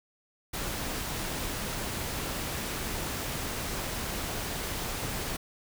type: noise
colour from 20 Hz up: pink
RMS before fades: -34 dBFS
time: 0.53-5.37 s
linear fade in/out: 10 ms
effects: none